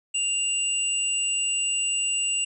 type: tone pair together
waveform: sine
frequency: 2792 / 7897 Hz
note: F7 / B8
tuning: -1 / -1 cents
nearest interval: octave + tritone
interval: 1800 cents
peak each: -25 / -26 dBFS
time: 0.14-2.45 s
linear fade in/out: 10 ms
effects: none